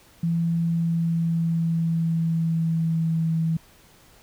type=tone with pitch glide; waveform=sine; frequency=167.5 to 162.54 Hz; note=E3 to E3; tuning=+28 to -24 cents; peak=-20 dBFS; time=0.23-3.57 s; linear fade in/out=5 ms; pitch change=-52 cents; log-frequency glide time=0.53-3.3 s; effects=pink hiss -54 dBFS RMS until 4.22 s